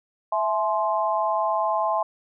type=chord; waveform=sine; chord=E augmented; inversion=none; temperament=equal with one note detuned; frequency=659.3 / 850.5 / 1046.5 Hz; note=E5 / G#5 / B#5; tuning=0 / +41 / 0 cents; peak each=-25 dBFS; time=0.32-2.03 s; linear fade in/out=5 ms; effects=none